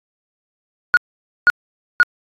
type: tone bursts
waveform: sine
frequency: 1445 Hz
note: F#6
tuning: 41 cents flat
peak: -5 dBFS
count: 3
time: 0.94-2.03 s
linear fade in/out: 0 ms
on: 30 ms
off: 500 ms
effects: tanh soft clip ceiling -5 dBFS + AAC 32 kbps